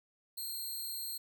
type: tone with amplitude modulation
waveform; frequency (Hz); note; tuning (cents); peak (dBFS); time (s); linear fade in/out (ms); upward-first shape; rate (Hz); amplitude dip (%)
5% pulse; 4210; C8; +10; -28; 0.37-1.18; 10; sine; 217; 70
effects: none